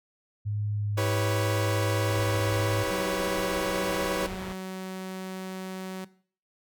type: tone with vibrato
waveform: sine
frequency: 103.83 Hz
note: G#2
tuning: in tune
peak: -27 dBFS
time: 0.45-2.84 s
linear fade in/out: 20 ms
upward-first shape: sine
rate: 1.4 Hz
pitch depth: 10 cents each way
type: chord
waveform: sawtooth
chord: C# half-diminished seventh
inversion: first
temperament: equal with one note detuned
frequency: 322.1 / 392 / 493.9 / 554.4 Hz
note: E4 / G4 / B4 / C#5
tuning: -40 / 0 / 0 / 0 cents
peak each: -30 / -31 / -28 / -27 dBFS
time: 0.97-4.27 s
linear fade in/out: 10 ms
type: low-pass noise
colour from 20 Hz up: pink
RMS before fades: -40 dBFS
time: 2.09-4.53 s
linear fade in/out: 5 ms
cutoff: 3000 Hz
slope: 12 dB/octave
type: tone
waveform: sawtooth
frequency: 187.8 Hz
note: F#3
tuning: 26 cents sharp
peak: -30 dBFS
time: 2.9-6.05 s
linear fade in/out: 10 ms
effects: noise-tail reverb RT60 0.5 s tail -19 dB re dry